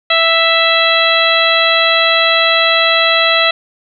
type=harmonic tone; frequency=660 Hz; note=E5; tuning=2 cents sharp; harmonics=1 / 2 / 3 / 4 / 5 / 6; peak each=-16 / -16 / -16 / -16 / -16 / -16 dBFS; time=0.1-3.51 s; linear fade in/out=5 ms; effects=none